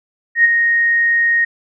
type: tone with ADSR envelope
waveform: sine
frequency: 1864.7 Hz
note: A#6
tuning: in tune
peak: -5 dBFS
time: 0.35-1.45 s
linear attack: 95 ms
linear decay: 19 ms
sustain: -6 dB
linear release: 9 ms
effects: none